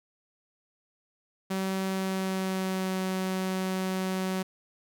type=tone with pitch glide; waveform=sawtooth; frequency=190.8 to 187.74 Hz; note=G3 to F#3; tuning=-47 to +25 cents; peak=-24 dBFS; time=1.5-4.43 s; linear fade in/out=10 ms; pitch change=-28 cents; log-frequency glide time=1.85-2.97 s; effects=none

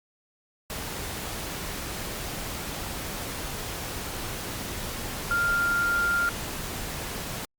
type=tone in noise; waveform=sine; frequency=1396.9 Hz; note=F6; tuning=in tune; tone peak=-22 dBFS; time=5.31-6.29 s; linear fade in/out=0 ms; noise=pink; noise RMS=-34 dBFS; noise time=0.7-7.45 s; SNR=+9 dB; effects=Opus 48 kbps

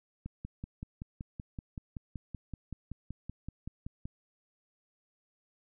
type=click train; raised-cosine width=5 ms; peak=-27 dBFS; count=21; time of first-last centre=0.26-4.055 s; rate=5.27 Hz; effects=none

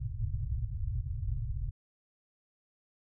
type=low-pass noise; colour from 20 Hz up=white; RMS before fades=-34 dBFS; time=0-1.71 s; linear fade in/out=20 ms; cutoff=130 Hz; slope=96 dB/octave; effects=none

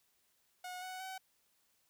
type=tone with pitch steps; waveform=sawtooth; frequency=728 / 742.4 / 757.2 Hz; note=F#5 / F#5 / F#5; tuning=-28 / +6 / +40 cents; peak=-39 dBFS; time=0.64-1.18 s; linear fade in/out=5 ms; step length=180 ms; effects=white hiss -75 dBFS RMS until 1.89 s

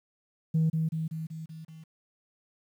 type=tone with echo; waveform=sine; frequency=160 Hz; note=D#3; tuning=49 cents sharp; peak=-20 dBFS; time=0.54-0.7 s; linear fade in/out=10 ms; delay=190 ms; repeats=6; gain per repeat=-4 dB; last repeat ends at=1.84 s; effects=tanh soft clip ceiling -19 dBFS + 10-bit

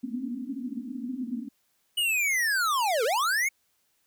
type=band-pass noise; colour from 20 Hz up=white; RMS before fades=-34 dBFS; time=0.03-1.49 s; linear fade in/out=10 ms; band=230 to 270 Hz; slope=96 dB/octave
type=linear two-way sweep; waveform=square; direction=down then up; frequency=2961 to 419.1 to 2243 Hz; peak=-24 dBFS; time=1.97-3.49 s; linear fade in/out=10 ms; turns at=3.04 s
effects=white hiss -71 dBFS RMS until 4.06 s

